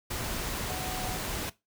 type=tone in noise; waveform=sine; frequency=740 Hz; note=F#5; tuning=in tune; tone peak=-38 dBFS; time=0.69-1.17 s; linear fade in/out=10 ms; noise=pink; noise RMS=-34 dBFS; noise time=0.1-1.5 s; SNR=-7 dB; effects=noise-tail reverb RT60 0.2 s tail -18 dB re dry

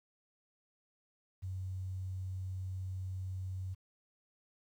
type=tone; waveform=sine; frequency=93.6 Hz; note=F#2; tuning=20 cents sharp; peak=-37 dBFS; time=1.42-3.75 s; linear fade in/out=20 ms; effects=11-bit

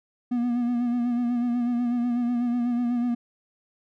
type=tone with vibrato; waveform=triangle; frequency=241.3 Hz; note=B3; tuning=40 cents flat; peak=-20 dBFS; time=0.31-3.15 s; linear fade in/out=10 ms; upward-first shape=sine; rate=8.1 Hz; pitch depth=38 cents each way; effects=none

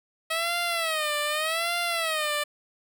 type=tone with vibrato; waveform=10% pulse; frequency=641 Hz; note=E5; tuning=49 cents flat; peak=-17 dBFS; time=0.3-2.44 s; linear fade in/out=10 ms; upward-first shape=sine; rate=0.84 Hz; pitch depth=140 cents each way; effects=none

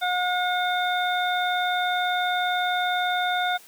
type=harmonic tone; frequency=722 Hz; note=F#5; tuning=43 cents flat; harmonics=1 / 2 / 3 / 5; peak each=-24 / -27 / -34 / -30 dBFS; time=0.01-3.58 s; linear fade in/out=20 ms; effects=white hiss -50 dBFS RMS until 3.67 s + high-pass 150 Hz 12 dB/octave

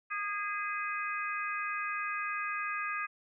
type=harmonic tone with a mistuned harmonic; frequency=410 Hz; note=G#4; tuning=22 cents flat; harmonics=3 / 4 / 5 / 6; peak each=-36 / -38 / -41 / -39 dBFS; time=0.1-3.07 s; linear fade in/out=20 ms; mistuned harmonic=6; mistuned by=+37 cents; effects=none

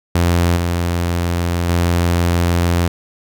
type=tone with level steps; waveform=sawtooth; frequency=86.4 Hz; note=F2; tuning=18 cents flat; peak=-8 / -12 / -9 dBFS; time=0.15-2.88 s; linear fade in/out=5 ms; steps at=0.56 / 1.69 s; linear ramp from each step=5 ms; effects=none

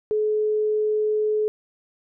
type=tone; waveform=sine; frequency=427.1 Hz; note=G#4; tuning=48 cents sharp; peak=-19 dBFS; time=0.11-1.48 s; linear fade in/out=0 ms; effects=none

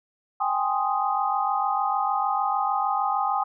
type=chord; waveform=sine; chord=Ab major seventh; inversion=third; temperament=equal; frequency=784 / 830.6 / 1046.5 / 1244.5 Hz; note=G5 / Ab5 / C6 / Eb6; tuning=0 / 0 / 0 / 0 cents; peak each=-26 / -27 / -30 / -27 dBFS; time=0.4-3.44 s; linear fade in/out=10 ms; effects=none

